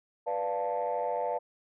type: chord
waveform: sine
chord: B half-diminished seventh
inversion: none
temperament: equal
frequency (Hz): 493.9 / 587.3 / 698.5 / 880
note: B4 / D5 / F5 / A5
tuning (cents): 0 / 0 / 0 / 0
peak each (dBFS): -33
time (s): 0.26-1.39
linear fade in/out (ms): 20
effects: tanh soft clip ceiling -22 dBFS